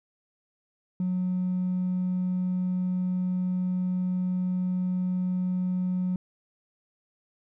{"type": "tone with hard clipping", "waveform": "sine", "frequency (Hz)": 182.6, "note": "F#3", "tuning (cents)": -23, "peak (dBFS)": -25, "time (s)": [1, 6.16], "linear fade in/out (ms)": 2, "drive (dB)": 1, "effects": []}